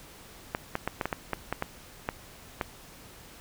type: clicks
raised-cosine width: 0.5 ms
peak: -13 dBFS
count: 11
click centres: 0.549 / 0.754 / 0.876 / 1.012 / 1.056 / 1.128 / 1.333 / 1.526 / 1.624 / 2.089 / 2.612 s
effects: pink hiss -50 dBFS RMS until 3.4 s